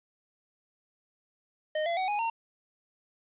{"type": "tone with pitch steps", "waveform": "square", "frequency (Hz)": [617, 680.7, 750.9, 828.4, 913.8], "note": ["D#5", "F5", "F#5", "G#5", "A#5"], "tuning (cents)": [-15, -45, 25, -5, -35], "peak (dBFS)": -28, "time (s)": [1.75, 2.3], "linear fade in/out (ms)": 5, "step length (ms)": 110, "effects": ["resampled to 8000 Hz", "10-bit"]}